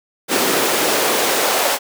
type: noise with high-pass filter sweep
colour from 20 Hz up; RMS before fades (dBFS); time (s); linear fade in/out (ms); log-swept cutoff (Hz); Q
pink; -17; 0.28-1.79; 50; 310 to 580; 1.6
effects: none